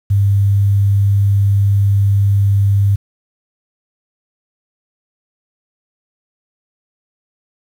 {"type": "tone", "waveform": "sine", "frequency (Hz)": 99.9, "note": "G2", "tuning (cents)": 33, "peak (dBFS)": -9, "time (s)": [0.1, 2.96], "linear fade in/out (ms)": 10, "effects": ["7-bit"]}